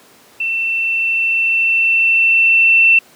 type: tone with level ramp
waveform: sine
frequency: 2687 Hz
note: E7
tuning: 33 cents sharp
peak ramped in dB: -16 to -6 dBFS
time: 0.4-2.99 s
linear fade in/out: 5 ms
effects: pink hiss -46 dBFS RMS until 3.15 s + high-pass 200 Hz 12 dB/octave